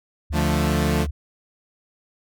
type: tone with vibrato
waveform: sine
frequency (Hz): 73.42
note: D2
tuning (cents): 0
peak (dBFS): -24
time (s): 0.3-1.11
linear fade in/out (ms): 10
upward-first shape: sine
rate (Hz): 7.1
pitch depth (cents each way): 36
type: chord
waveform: sawtooth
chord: D minor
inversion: none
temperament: equal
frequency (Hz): 146.83 / 174.61 / 220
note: D3 / F3 / A3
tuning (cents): 0 / 0 / 0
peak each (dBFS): -20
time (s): 0.32-1.07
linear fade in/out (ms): 50
effects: none